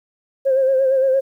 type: tone with vibrato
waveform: sine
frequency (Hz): 531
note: C5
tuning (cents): +25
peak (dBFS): -12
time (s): 0.45-1.21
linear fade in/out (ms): 20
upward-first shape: sine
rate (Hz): 8.7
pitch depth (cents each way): 44
effects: tanh soft clip ceiling -8 dBFS + 9-bit